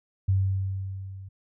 sine tone with level ramp, 96.1 Hz, G2, 34 cents flat, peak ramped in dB -18 to -39 dBFS, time 0.28-1.29 s, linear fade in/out 10 ms, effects none

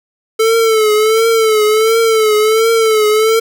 square tone with vibrato, 440 Hz, A4, in tune, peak -9 dBFS, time 0.39-3.4 s, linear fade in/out 10 ms, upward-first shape triangle, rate 1.4 Hz, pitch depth 75 cents each way, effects none

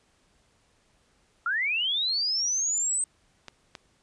sine linear sweep, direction up, 1340 to 8300 Hz, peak -24 dBFS, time 1.46-3.04 s, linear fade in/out 2 ms
clicks, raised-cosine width 0.2 ms, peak -22 dBFS, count 2, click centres 3.483 / 3.752 s
effects pink hiss -66 dBFS RMS until 4.02 s + resampled to 22050 Hz

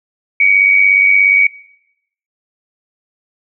sine tone with amplitude modulation, 2261 Hz, C#7, 34 cents sharp, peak -4 dBFS, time 0.4-1.47 s, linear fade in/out 5 ms, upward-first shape sine, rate 97 Hz, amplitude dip 65%, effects noise-tail reverb RT60 0.8 s tail -19 dB re dry

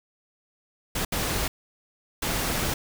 pink noise bursts at uneven times, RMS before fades -27 dBFS, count 3, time 0.95-1.05 / 1.12-1.48 / 2.22-2.74 s, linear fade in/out 5 ms, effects none

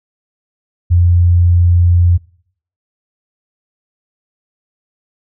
sine tone, 87.31 Hz, F2, in tune, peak -6 dBFS, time 0.9-2.18 s, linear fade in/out 20 ms, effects noise-tail reverb RT60 0.6 s tail -23 dB re dry

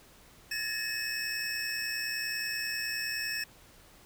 square tone cluster, 1709 / 1830 / 2566 / 5420 Hz, G#6 / A#6 / E7 / E8, +49 / -32 / -47 / +47 cents, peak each -39 / -40 / -38 / -37 dBFS, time 0.51-3.44 s, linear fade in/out 5 ms, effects pink hiss -57 dBFS RMS until 4.05 s

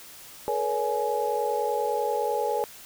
sine tone cluster, 430.6 / 480.7 / 564 / 838 Hz, A4 / B4 / C#5 / G#5, -37 / -47 / +30 / +15 cents, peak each -30 / -29 / -31 / -28 dBFS, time 0.48-2.64 s, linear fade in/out 0 ms, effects white hiss -46 dBFS RMS until 2.85 s

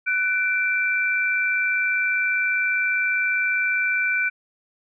sine tone pair together, 1495 / 2345 Hz, F#6 / D7, +17 / -3 cents, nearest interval minor sixth, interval 780 cents, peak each -22 dBFS, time 0.06-4.3 s, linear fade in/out 20 ms, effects none

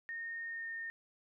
sine tone with pitch glide, 1841 to 1828.3 Hz, A#6 to A#6, -22 to -34 cents, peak -39 dBFS, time 0.09-0.9 s, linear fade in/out 0 ms, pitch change -12 cents, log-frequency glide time 0.48-0.67 s, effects none

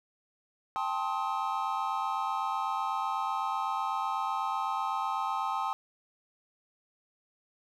triangle chord, A half-diminished seventh, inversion third, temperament just, 792 / 880 / 1056 / 1267.2 Hz, G5 / A5 / C6 / Eb6, +18 / 0 / +16 / +31 cents, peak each -33 dBFS, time 0.76-5.73 s, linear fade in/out 0 ms, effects none

